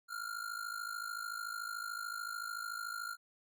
square ring-modulated tone, 1400 Hz, F6, 4 cents sharp, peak -37 dBFS, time 0.08-3.17 s, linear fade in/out 50 ms, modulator 26.8 Hz, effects none

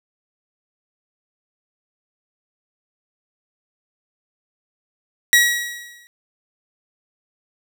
sawtooth tone with exponential decay, 1915 Hz, A#6, 46 cents sharp, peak -5 dBFS, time 5.33-6.07 s, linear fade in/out 0 ms, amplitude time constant 160 ms, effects none

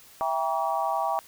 sine chord, E diminished seventh, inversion none, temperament just, 659.3 / 791.1 / 949.3 / 1139.2 Hz, E5 / G5 / Bb5 / Db6, 0 / +16 / +31 / +47 cents, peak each -30 / -28 / -30 / -31 dBFS, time 0.21-1.19 s, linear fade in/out 0 ms, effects white hiss -52 dBFS RMS until 1.27 s

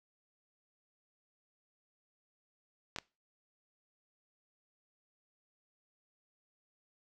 clicks, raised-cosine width 0.2 ms, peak -20 dBFS, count 2, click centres 2.962 / 2.986 s, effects noise-tail reverb RT60 0.3 s tail -23 dB re dry

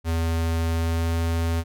square tone with pitch glide, 82.41 to 83.08 Hz, E2 to E2, 0 to +14 cents, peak -22 dBFS, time 0.04-1.64 s, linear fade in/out 50 ms, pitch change +14 cents, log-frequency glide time 0.68-1.15 s, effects none

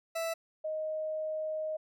40% pulse / sine tone pair in turn, 659.3 / 623.9 Hz, E5 / D#5, 0 / +5 cents, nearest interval minor second, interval 95 cents, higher first, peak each -31 / -32 dBFS, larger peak first, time 0.15-0.34 / 0.64-1.77 s, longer second, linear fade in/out 10 ms, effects none

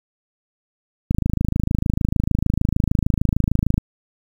click train, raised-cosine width 5 ms, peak -5 dBFS, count 72, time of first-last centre 1.11-3.779 s, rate 26.6 Hz, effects 7-bit

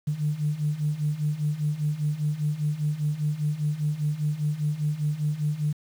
sine beating tone pair, 146.83 / 151.83 Hz, D3 / D#3, 0 / -42 cents, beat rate 5 Hz, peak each -28 / -25 dBFS, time 0.07-5.73 s, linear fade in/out 10 ms, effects tanh soft clip ceiling -16 dBFS + 8-bit

